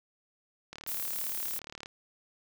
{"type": "click train", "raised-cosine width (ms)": 0.2, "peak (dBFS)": -25, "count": 43, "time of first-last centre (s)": [0.73, 1.859], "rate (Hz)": 37.2}
{"type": "noise", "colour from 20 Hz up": "violet", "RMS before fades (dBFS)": -35, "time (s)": [0.87, 1.59], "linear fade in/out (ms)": 5}
{"effects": []}